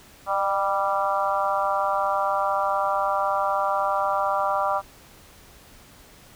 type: harmonic tone with a mistuned harmonic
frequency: 196 Hz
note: G3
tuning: in tune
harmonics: 3 / 4 / 5 / 6 / 7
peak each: -27 / -26 / -28 / -26 / -31 dBFS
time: 0.26-4.82 s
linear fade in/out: 50 ms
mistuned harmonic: 3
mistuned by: +38 cents
effects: pink hiss -50 dBFS RMS until 6.35 s